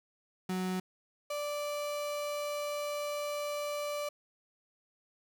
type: tone pair in turn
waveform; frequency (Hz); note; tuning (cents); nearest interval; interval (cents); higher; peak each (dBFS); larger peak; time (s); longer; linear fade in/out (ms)
35% pulse; 185 / 585.9; F#3 / D5; 0 / -4; octave + minor sixth; 1996; second; -30 / -32; first; 0.49-0.8 / 1.3-4.09; second; 5
effects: none